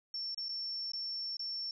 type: tone with dropouts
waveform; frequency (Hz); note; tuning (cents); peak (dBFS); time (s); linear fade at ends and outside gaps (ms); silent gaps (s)
sine; 5430; F8; -50; -36; 0.14-1.71; 2; 0.346-0.376 / 0.485-0.491 / 0.919-0.934 / 1.369-1.394
effects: none

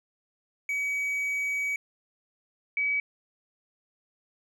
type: tone pair in turn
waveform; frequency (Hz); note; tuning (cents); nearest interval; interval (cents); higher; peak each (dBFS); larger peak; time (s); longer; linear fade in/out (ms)
triangle / sine; 2270 / 2278; C#7 / C#7; +41 / +47; unison; 6; second; -25 / -24; second; 0.69-1.76 / 2.77-3; first; 2
effects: none

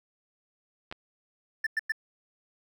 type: clicks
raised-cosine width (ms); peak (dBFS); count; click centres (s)
0.3; -23; 2; 0.914 / 0.925
type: tone bursts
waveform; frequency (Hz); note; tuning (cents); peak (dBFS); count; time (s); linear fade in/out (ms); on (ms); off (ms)
triangle; 1769; A6; +9; -23; 3; 1.64-1.921; 5; 27; 100
effects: none

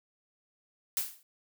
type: noise with exponential decay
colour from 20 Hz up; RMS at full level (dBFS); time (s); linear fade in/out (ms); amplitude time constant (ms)
blue; -27; 0.97-1.23; 1; 56
effects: none

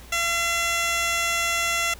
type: tone with band-pass filter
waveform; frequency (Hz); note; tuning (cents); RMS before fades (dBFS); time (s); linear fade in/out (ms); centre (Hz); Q
15% pulse; 680; F5; -46; -24; 0.12-1.94; 5; 4800; 0.57
effects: added 60 Hz sine -43 dBFS peak until 1.99 s + pink hiss -47 dBFS RMS until 1.99 s

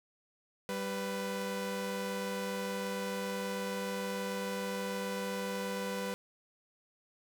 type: tone pair together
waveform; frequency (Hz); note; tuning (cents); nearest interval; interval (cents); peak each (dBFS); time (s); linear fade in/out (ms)
sawtooth; 194.96 / 496.7; G3 / B4; -9 / +10; octave + major third; 1619; -34 / -33; 0.69-6.14; 0
effects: none

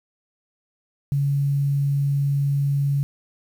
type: tone with quantisation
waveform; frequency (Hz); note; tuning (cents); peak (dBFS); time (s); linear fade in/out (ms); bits
sine; 140.8; C#3; +27; -18; 1.12-3.03; 0; 8
effects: none

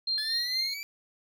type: tone with tremolo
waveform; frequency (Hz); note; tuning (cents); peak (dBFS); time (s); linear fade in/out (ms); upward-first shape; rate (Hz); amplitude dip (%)
sine; 4186; C8; 0; -25; 0.07-0.74; 5; triangle; 4.3; 55
type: exponential sweep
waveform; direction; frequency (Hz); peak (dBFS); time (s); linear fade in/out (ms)
25% pulse; up; 1701 to 2349; -32; 0.18-0.83; 0
effects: none

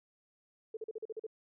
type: tone bursts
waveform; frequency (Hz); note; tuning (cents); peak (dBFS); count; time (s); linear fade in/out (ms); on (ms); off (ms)
sine; 440; A4; 0; -37; 8; 0.74-1.267; 5; 30; 41
effects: none

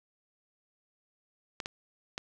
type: clicks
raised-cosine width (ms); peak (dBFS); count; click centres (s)
0.2; -18; 3; 1.602 / 1.659 / 2.179
effects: none

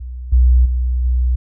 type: tone with level steps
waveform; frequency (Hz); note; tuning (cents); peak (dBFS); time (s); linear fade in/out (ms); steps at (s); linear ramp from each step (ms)
sine; 62; B1; +7; -25 / -7 / -14 / -12; 0-1.36; 10; 0.32 / 0.65 / 1.04; 10
effects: none

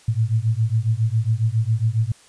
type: beating tone pair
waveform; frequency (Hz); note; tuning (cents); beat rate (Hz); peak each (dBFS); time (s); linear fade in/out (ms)
sine; 108.2 / 115.5; A2 / A#2; -29 / -16; 7.3; -20; 0.08-2.12; 5
effects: white hiss -51 dBFS RMS until 2.28 s + resampled to 22050 Hz

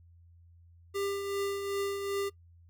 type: tone with tremolo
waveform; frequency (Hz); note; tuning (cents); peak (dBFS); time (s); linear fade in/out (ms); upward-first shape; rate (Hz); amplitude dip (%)
square; 398.2; G4; +27; -30; 0.94-2.3; 20; triangle; 2.6; 50
effects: noise-tail reverb RT60 0.1 s tail -21 dB re dry + added 85 Hz sine -55 dBFS peak until 2.69 s

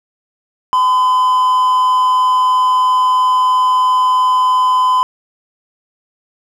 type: tone with amplitude modulation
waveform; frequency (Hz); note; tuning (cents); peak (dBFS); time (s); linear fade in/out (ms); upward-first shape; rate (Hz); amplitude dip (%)
triangle; 1015; B5; +47; -6; 0.73-5.03; 0; sine; 207; 30
effects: none

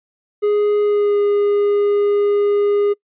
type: tone with pitch glide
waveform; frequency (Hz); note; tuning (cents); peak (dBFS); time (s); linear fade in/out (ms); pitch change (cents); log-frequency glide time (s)
triangle; 415.3 to 409.1; G#4 to G#4; 0 to -26; -11; 0.42-2.94; 20; -26; 0.82-1.18
effects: noise-tail reverb RT60 0.1 s tail -25 dB re dry + resampled to 8000 Hz

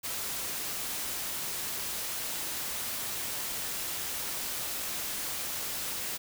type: noise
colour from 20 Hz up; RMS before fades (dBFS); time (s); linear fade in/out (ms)
white; -35; 0.03-6.18; 20
effects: none

